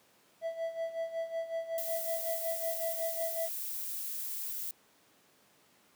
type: tone with tremolo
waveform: triangle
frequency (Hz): 659.3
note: E5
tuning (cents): 0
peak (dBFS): -29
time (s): 0.41-3.5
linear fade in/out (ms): 50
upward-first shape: sine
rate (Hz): 5.4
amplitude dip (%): 75
type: noise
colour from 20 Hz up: violet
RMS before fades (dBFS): -38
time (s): 1.78-4.71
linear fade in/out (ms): 2
effects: pink hiss -65 dBFS RMS until 5.95 s + high-pass 200 Hz 12 dB/octave